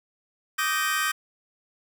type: chord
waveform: sawtooth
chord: Eb major seventh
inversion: third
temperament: just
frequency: 1166.7 / 1244.5 / 1555.6 / 1866.8 Hz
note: D6 / Eb6 / G6 / Bb6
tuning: -12 / 0 / -14 / +2 cents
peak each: -28 / -25 / -23 / -26 dBFS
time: 0.58-1.12 s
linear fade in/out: 10 ms
effects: none